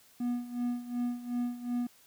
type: tone with tremolo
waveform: triangle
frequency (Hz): 242.8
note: B3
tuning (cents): -29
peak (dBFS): -26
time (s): 0.2-1.87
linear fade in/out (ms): 5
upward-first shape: sine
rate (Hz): 2.7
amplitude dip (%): 80
effects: white hiss -61 dBFS RMS until 2.06 s